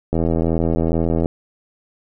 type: click train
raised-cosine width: 2 ms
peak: -6 dBFS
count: 94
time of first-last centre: 0.13-1.259 s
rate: 82.4 Hz
effects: none